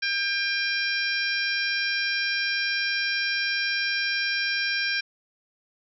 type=harmonic tone with a mistuned harmonic; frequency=799 Hz; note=G5; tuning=33 cents sharp; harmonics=2 / 3 / 4 / 5 / 6 / 7; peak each=-27 / -29 / -36 / -35 / -34 / -32 dBFS; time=0.02-5.01 s; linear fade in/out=10 ms; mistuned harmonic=7; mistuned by=-31 cents; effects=none